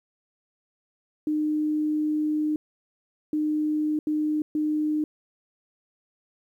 sine tone bursts at uneven times, 304.5 Hz, D#4, 37 cents flat, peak -22 dBFS, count 4, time 1.27-2.56 / 3.33-3.99 / 4.07-4.42 / 4.55-5.04 s, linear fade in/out 2 ms, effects 10-bit

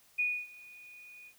sine tone with ADSR envelope, 2464 Hz, D#7, 17 cents flat, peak -26 dBFS, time 0.18-1.34 s, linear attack 16 ms, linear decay 270 ms, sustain -23 dB, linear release 70 ms, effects white hiss -64 dBFS RMS until 1.38 s

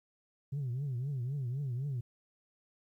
sine tone with vibrato, 131.8 Hz, C3, 13 cents sharp, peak -31 dBFS, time 0.52-2.01 s, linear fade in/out 10 ms, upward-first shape triangle, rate 3.9 Hz, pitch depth 210 cents each way, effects tanh soft clip ceiling -31 dBFS + 12-bit

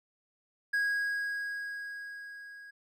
triangle tone with level ramp, 1647 Hz, G#6, 15 cents flat, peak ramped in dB -24 to -45 dBFS, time 0.73-2.71 s, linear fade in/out 10 ms, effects none

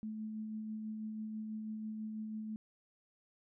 sine tone with tremolo, 216.8 Hz, A3, 25 cents flat, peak -38 dBFS, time 0.03-2.56 s, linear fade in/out 0 ms, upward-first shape sine, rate 6.1 Hz, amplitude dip 25%, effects none

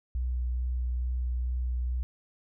sine tone with vibrato, 61.74 Hz, B1, in tune, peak -27 dBFS, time 0.15-2.03 s, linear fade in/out 0 ms, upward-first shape sine, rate 2.3 Hz, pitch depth 13 cents each way, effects none

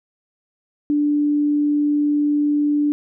sine tone, 293.7 Hz, D4, in tune, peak -15 dBFS, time 0.9-2.92 s, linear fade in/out 0 ms, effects none

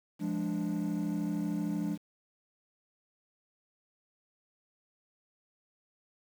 triangle chord, D diminished, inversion first, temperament equal, 174.61 / 207.7 / 293.7 Hz, F3 / Ab3 / D4, 0 / 0 / 0 cents, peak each -32 dBFS, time 0.19-1.98 s, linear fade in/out 50 ms, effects tanh soft clip ceiling -23 dBFS + 9-bit

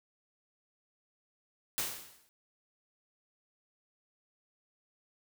white noise with exponential decay, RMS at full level -31 dBFS, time 1.78-2.29 s, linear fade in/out 0 ms, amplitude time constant 110 ms, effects none

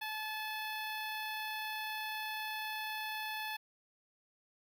10% pulse tone with notch filter, 864 Hz, A5, 32 cents flat, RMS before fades -40 dBFS, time 0.01-3.57 s, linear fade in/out 10 ms, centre 6800 Hz, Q 0.64, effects none

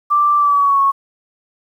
sine tone with pitch glide, 1174.7 to 1102.4 Hz, D6 to C#6, 0 to -10 cents, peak -10 dBFS, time 0.1-0.92 s, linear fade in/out 20 ms, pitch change -110 cents, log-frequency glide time 0.37-0.81 s, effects 8-bit

